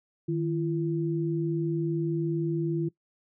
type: tone pair together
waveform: sine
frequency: 155.56 / 338.1 Hz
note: D#3 / E4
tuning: 0 / +44 cents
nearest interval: octave + minor second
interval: 1344 cents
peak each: -28 dBFS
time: 0.28-2.89 s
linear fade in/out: 10 ms
effects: noise-tail reverb RT60 0.1 s tail -20 dB re dry